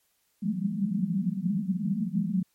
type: band-pass noise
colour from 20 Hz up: pink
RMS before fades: -28 dBFS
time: 0.42-2.43 s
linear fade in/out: 10 ms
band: 170 to 220 Hz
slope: 96 dB/octave
effects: white hiss -71 dBFS RMS until 2.54 s + MP3 64 kbps